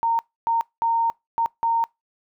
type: tone bursts at uneven times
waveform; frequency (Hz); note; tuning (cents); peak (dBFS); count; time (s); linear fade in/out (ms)
sine; 920; A#5; -23; -18; 5; 0.03-0.19 / 0.47-0.61 / 0.82-1.1 / 1.38-1.46 / 1.63-1.84; 0
effects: noise-tail reverb RT60 0.2 s tail -25 dB re dry